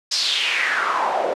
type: noise with band-pass filter sweep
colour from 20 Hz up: pink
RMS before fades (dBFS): -21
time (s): 0.11-1.34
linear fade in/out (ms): 10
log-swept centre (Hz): 5300 to 520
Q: 4.1
effects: high-pass 300 Hz 12 dB/octave + low-pass 9000 Hz 12 dB/octave